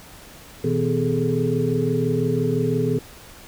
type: tone cluster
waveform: sine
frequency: 121.8 / 160.4 / 251.9 / 410.1 / 436 Hz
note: B2 / E3 / B3 / G#4 / A4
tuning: -24 / -47 / +34 / -22 / -16 cents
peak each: -25 dBFS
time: 0.64-2.99 s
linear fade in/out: 5 ms
effects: pink hiss -44 dBFS RMS until 3.47 s